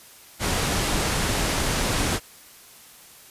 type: low-pass noise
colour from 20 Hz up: pink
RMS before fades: -24 dBFS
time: 0.39-2.2 s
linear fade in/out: 50 ms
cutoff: 11000 Hz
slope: 24 dB/octave
effects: white hiss -48 dBFS RMS until 3.3 s + resampled to 32000 Hz